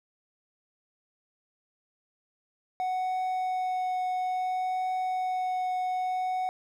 triangle tone with vibrato, 740 Hz, F#5, in tune, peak -25 dBFS, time 2.8-6.49 s, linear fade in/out 0 ms, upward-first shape triangle, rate 0.59 Hz, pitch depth 9 cents each way, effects 11-bit

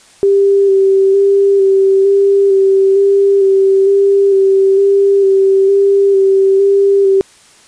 sine tone with vibrato, 392 Hz, G4, in tune, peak -6 dBFS, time 0.23-7.21 s, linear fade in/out 0 ms, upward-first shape square, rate 1.1 Hz, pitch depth 19 cents each way, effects white hiss -44 dBFS RMS until 7.67 s + resampled to 22050 Hz

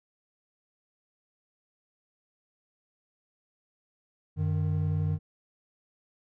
triangle tone pair together, 94.21 / 153.2 Hz, F#2 / D#3, +32 / -27 cents, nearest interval minor sixth, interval 841 cents, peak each -26 dBFS, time 4.36-5.19 s, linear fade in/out 50 ms, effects none

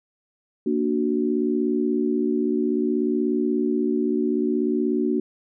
sine chord, Bb augmented, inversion none, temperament equal, 233.1 / 293.7 / 370 Hz, Bb3 / D4 / F#4, 0 / 0 / 0 cents, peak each -24 dBFS, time 0.66-5.2 s, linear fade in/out 5 ms, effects none

